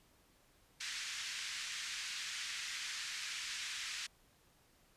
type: band-pass noise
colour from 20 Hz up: pink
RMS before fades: -43 dBFS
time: 0.8-4.07 s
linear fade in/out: 10 ms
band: 1700 to 7300 Hz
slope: 24 dB/octave
effects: pink hiss -69 dBFS RMS until 4.96 s + resampled to 32000 Hz